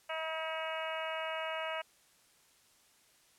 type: harmonic tone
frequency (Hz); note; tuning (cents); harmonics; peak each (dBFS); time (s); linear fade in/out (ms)
320; D#4; +49; 2 / 3 / 4 / 5 / 6 / 7 / 8 / 9; -39 / -43 / -43 / -45 / -48 / -45 / -47 / -45; 0.09-1.82; 10
effects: white hiss -66 dBFS RMS until 3.38 s + low-pass 11000 Hz 12 dB/octave